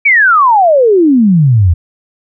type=exponential sweep; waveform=sine; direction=down; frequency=2349 to 79.8 Hz; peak=-4 dBFS; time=0.05-1.74 s; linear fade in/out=10 ms; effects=none